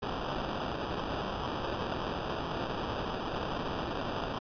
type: noise with sample-and-hold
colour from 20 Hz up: white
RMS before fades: -35 dBFS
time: 0.02-4.39 s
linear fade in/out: 10 ms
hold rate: 2100 Hz
effects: resampled to 11025 Hz